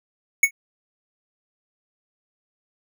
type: tone with exponential decay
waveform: square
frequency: 2217 Hz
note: C#7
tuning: in tune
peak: -9 dBFS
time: 0.43-0.51 s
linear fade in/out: 5 ms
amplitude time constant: 16 ms
effects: none